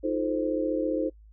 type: chord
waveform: sine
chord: F dominant seventh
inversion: third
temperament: just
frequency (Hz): 314.3 / 349.2 / 436.5 / 523.8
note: Eb4 / F4 / A4 / C5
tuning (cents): +18 / 0 / -14 / +2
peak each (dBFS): -28 / -34 / -32 / -29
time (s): 0.03-1.1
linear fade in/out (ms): 20
effects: noise-tail reverb RT60 0.1 s tail -24 dB re dry + added 53 Hz sine -49 dBFS peak until 1.32 s

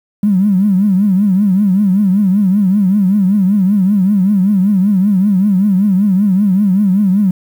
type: tone with vibrato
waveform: triangle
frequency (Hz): 196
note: G3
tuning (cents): 0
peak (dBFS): -4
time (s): 0.23-7.31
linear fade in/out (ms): 5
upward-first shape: triangle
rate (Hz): 5.2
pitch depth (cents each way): 160
effects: tanh soft clip ceiling -6 dBFS + 7-bit

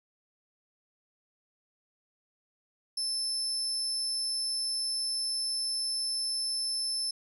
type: tone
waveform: 35% pulse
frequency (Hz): 5274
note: E8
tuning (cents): 0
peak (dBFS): -27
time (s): 2.97-7.11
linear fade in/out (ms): 5
effects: none

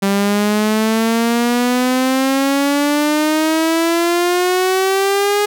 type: exponential sweep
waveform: sawtooth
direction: up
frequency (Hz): 195.9 to 415.3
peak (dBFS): -9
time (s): 0.02-5.46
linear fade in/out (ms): 10
effects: none

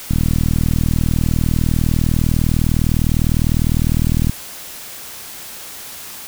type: click train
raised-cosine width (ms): 5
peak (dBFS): -4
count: 168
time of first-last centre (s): 0.11-4.295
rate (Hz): 39.9
effects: white hiss -33 dBFS RMS until 6.27 s

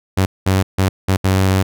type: tone bursts at uneven times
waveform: sawtooth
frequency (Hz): 95.1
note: F#2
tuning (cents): +48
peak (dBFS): -8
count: 5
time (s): 0.17-0.26 / 0.46-0.63 / 0.78-0.89 / 1.08-1.17 / 1.24-1.63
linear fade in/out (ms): 10
effects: none

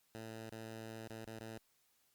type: tone with dropouts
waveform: 10% pulse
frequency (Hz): 111.8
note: A2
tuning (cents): +28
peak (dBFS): -38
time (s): 0.15-1.58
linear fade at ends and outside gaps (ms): 0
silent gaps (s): 0.496-0.521 / 1.077-1.099 / 1.25-1.27 / 1.391-1.405
effects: white hiss -75 dBFS RMS until 2.14 s + Opus 48 kbps

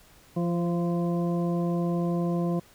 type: harmonic tone with a mistuned harmonic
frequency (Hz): 172.3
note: F3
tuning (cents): -23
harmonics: 1 / 2 / 3 / 4 / 6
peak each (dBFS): -25 / -31 / -35 / -37 / -41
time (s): 0.36-2.6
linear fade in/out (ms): 10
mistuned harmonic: 3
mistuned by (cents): +18
effects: pink hiss -56 dBFS RMS until 2.74 s

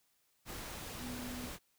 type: tone in noise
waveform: sine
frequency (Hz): 246.9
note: B3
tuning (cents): 0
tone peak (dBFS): -43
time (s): 0.98-1.5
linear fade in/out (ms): 50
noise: pink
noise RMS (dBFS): -45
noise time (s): 0.45-1.59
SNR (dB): -1
effects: white hiss -75 dBFS RMS until 1.78 s

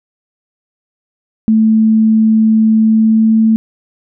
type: tone with pitch glide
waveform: sine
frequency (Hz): 220 to 221.8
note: A3 to A3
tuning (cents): 0 to +14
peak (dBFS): -6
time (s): 1.48-3.56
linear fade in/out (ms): 0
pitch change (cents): +14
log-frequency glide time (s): 2.8-3.42
effects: none

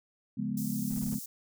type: chord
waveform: sine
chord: C# dominant seventh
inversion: none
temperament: equal with one note detuned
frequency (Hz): 139.15 / 174.61 / 207.7 / 246.9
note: C#3 / E#3 / G#3 / B3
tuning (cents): +7 / 0 / 0 / 0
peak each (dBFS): -39 / -39 / -33 / -35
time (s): 0.37-1.19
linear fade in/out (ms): 10
type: high-pass noise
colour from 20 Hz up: white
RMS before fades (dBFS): -42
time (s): 0.57-1.26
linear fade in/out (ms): 5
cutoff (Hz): 5600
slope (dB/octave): 24
type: noise bursts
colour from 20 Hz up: brown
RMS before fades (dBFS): -44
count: 5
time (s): 0.91-1.145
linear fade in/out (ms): 0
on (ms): 31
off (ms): 20
effects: none

